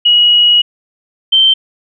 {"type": "tone pair in turn", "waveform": "sine", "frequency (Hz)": [2906, 3119], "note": ["F#7", "G7"], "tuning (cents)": [-32, -9], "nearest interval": "minor second", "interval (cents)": 123, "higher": "second", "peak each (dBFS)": -5, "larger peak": "neither", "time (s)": [[0.05, 0.62], [1.32, 1.54]], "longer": "first", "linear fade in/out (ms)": 10, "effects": []}